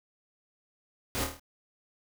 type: noise with echo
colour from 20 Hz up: pink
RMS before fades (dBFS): -32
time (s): 1.15-1.24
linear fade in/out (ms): 0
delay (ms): 26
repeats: 6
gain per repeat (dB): -4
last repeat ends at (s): 1.396
effects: none